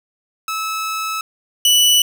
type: tone pair in turn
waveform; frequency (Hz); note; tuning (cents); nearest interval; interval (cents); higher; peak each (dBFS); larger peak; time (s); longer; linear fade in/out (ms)
sawtooth; 1300 / 2963; E6 / F#7; -24 / +2; octave + major second; 1426; second; -17 / -7; second; 0.48-1.21 / 1.65-2.02; first; 2
effects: none